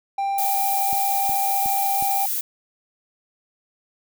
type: tone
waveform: triangle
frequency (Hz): 790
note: G5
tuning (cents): +13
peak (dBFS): -19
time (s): 0.18-2.26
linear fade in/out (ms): 5
type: noise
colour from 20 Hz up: violet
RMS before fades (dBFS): -25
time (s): 0.38-2.41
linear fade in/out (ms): 5
type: click train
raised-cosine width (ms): 3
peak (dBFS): -24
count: 4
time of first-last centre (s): 0.93-2.025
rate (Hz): 2.74
effects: none